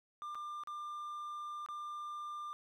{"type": "tone with dropouts", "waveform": "triangle", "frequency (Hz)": 1195, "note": "D6", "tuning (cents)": 30, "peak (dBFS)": -39, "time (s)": [0.22, 2.53], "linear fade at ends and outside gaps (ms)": 0, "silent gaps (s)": [[0.347, 0.353], [0.636, 0.673], [1.662, 1.687]], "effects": []}